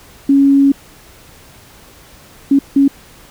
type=tone bursts at uneven times; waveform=sine; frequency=277.2 Hz; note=C#4; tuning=in tune; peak=-6 dBFS; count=3; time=0.29-0.72 / 2.51-2.59 / 2.76-2.88 s; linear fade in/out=5 ms; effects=pink hiss -42 dBFS RMS until 3.3 s